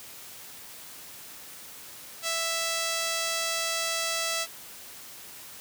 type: tone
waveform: 5% pulse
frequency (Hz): 660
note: E5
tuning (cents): +2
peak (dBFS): -16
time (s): 2.22-4.47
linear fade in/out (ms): 50
effects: white hiss -45 dBFS RMS until 5.6 s + high-pass 60 Hz 12 dB/octave